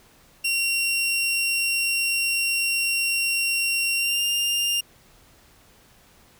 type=tone with pitch glide; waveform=sawtooth; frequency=2748 to 2801 Hz; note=F7 to F7; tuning=-29 to +4 cents; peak=-18 dBFS; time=0.44-4.81 s; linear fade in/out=10 ms; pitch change=+33 cents; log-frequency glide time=3.96-4.23 s; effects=pink hiss -55 dBFS RMS until 6.39 s